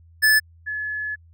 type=tone pair in turn; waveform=square / sine; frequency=1735 / 1710.1 Hz; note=A6 / A6; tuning=-25 / -50 cents; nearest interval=unison; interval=25 cents; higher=first; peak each=-14 / -25 dBFS; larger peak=first; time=0.22-0.4 / 0.66-1.16 s; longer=second; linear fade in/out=20 ms; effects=added 83 Hz sine -48 dBFS peak until 1.33 s